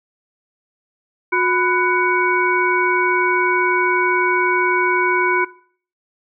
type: tone cluster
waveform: sine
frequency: 361.8 / 998 / 1482 / 2242 Hz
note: F#4 / B5 / F#6 / C#7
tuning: -39 / +18 / +2 / +19 cents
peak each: -20 dBFS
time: 1.32-5.45 s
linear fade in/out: 10 ms
effects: noise-tail reverb RT60 0.5 s tail -19 dB re dry